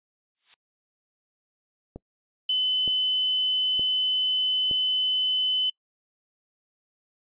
violet noise with exponential growth, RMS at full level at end -31 dBFS, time 0.35-0.54 s, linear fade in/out 0 ms, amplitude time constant 40 ms
click train, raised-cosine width 2 ms, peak -24 dBFS, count 4, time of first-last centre 1.96-4.712 s, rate 1.09 Hz
sine tone, 3026 Hz, F#7, 38 cents sharp, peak -21 dBFS, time 2.49-5.7 s, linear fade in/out 5 ms
effects noise-tail reverb RT60 0.1 s tail -26 dB re dry + resampled to 8000 Hz

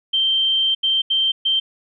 sine tone bursts at uneven times, 3136 Hz, G7, in tune, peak -15 dBFS, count 4, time 0.13-0.75 / 0.83-1.02 / 1.1-1.32 / 1.45-1.6 s, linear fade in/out 10 ms, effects none

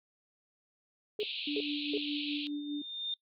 sine tone bursts, 422.2 Hz, G#4, 29 cents sharp, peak -30 dBFS, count 3, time 1.19-1.976 s, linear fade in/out 2 ms, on 42 ms, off 330 ms
pink band-pass noise, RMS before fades -39 dBFS, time 1.2-2.47 s, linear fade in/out 0 ms, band 2500 to 4200 Hz, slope 96 dB/octave
sine tone with tremolo, 292.7 Hz, D4, 6 cents flat, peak -32 dBFS, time 1.47-2.82 s, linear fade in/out 5 ms, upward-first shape sine, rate 4.9 Hz, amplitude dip 45%
sine tone with exponential growth, 3626 Hz, A#7, 49 cents flat, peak -31 dBFS, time 1.99-3.14 s, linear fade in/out 2 ms, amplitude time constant 250 ms
effects noise-tail reverb RT60 0.1 s tail -21 dB re dry

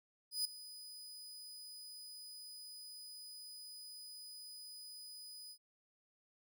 sawtooth tone with ADSR envelope, 4978 Hz, D#8, in tune, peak -30 dBFS, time 0.31-5.58 s, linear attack 140 ms, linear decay 4 ms, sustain -17 dB, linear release 71 ms, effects none

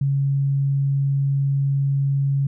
sine tone, 138.59 Hz, C#3, in tune, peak -17 dBFS, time 0.01-2.47 s, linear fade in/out 5 ms, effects none

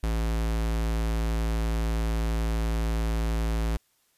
square tone, 55.5 Hz, A1, 16 cents sharp, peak -25 dBFS, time 0.03-3.77 s, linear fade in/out 5 ms, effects white hiss -68 dBFS RMS until 4.17 s + resampled to 32000 Hz

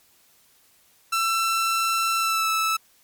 sawtooth tone with pitch glide, 1339 to 1310.7 Hz, E6 to E6, +27 to -10 cents, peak -17 dBFS, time 1.12-2.77 s, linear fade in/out 10 ms, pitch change -37 cents, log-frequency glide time 2.17-2.48 s, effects white hiss -59 dBFS RMS until 3.03 s + MP3 96 kbps

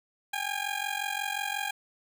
15% pulse ring-modulated tone, 810 Hz, G#5, 43 cents flat, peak -21 dBFS, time 0.33-1.71 s, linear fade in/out 5 ms, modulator 22.8 Hz, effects none

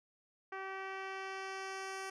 10% pulse tone with low-pass filter sweep, 384.4 Hz, G4, 34 cents flat, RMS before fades -43 dBFS, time 0.52-2.1 s, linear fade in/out 5 ms, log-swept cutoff 1900 to 8900 Hz, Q 0.97, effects none

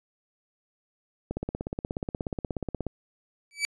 click train, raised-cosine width 2 ms, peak -17 dBFS, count 27, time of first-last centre 1.31-2.867 s, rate 16.7 Hz
sawtooth tone with exponential growth, 2300 Hz, D7, 37 cents flat, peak -18 dBFS, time 3.51-3.65 s, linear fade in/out 0 ms, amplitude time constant 29 ms
effects resampled to 24000 Hz

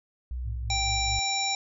sine tone with pitch glide, 61.74 to 57.94 Hz, B1 to A#1, 0 to -10 cents, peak -30 dBFS, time 0.31-1.19 s, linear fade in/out 0 ms, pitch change -110 cents, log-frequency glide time 0.64-0.73 s
sine tone with tremolo, 107.5 Hz, A2, 40 cents flat, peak -32 dBFS, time 0.43-1.21 s, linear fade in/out 50 ms, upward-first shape sine, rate 4.6 Hz, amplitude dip 75%
harmonic tone, 784 Hz, G5, in tune, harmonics 1 / 3 / 5 / 7 / 9, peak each -31 / -32 / -30 / -33 / -33 dBFS, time 0.7-1.55 s, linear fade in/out 2 ms
effects none

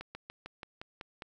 slowing click train, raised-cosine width 0.3 ms, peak -26 dBFS, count 8, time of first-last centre 0.01-1.222 s, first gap 140 ms, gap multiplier 1.07, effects 11-bit

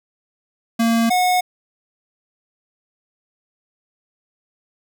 square tone pair in turn, 229.5 / 728.6 Hz, A#3 / F#5, -27 / -27 cents, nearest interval octave + minor sixth, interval 2000 cents, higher second, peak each -15 dBFS, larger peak neither, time 0.79-1.1 / 1.1-1.41 s, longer neither, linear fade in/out 10 ms, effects none

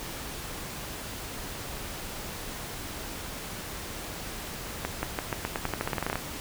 accelerating click train, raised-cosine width 0.5 ms, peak -13 dBFS, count 17, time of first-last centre 4.85-6.156 s, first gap 180 ms, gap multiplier 0.88, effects pink hiss -38 dBFS RMS until 6.4 s

